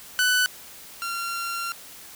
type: tone pair in turn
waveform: sawtooth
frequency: 1495 / 1377 Hz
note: F#6 / F6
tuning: +17 / -25 cents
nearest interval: minor second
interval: 142 cents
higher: first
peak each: -15 / -24 dBFS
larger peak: first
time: 0.19-0.46 / 1.02-1.72 s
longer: second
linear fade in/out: 0 ms
effects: white hiss -44 dBFS RMS until 2.15 s